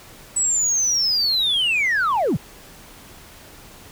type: linear sweep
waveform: sine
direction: down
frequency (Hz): 7970 to 92.5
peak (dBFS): -15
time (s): 0.36-2.37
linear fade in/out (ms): 10
effects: tanh soft clip ceiling -15 dBFS + pink hiss -44 dBFS RMS until 3.91 s